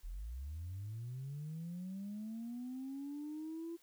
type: linear sweep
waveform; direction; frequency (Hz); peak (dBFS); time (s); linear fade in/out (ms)
sine; up; 36.74 to 340; -40; 0.03-3.77; 20
effects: tanh soft clip ceiling -38 dBFS + white hiss -69 dBFS RMS until 3.82 s